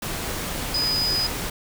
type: tone in noise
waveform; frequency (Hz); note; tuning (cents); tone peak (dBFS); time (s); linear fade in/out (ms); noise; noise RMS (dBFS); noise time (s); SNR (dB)
sine; 4978; D#8; 0; -21; 0.74-1.27; 5; pink; -29; 0.02-1.5; +5
effects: none